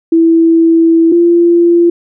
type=tone pair in turn; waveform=sine; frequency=329.6 / 342.9 Hz; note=E4 / F4; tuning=0 / -32 cents; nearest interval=minor second; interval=68 cents; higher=second; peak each=-4 dBFS; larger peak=neither; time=0.12-1.12 / 1.12-1.9 s; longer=first; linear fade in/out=5 ms; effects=none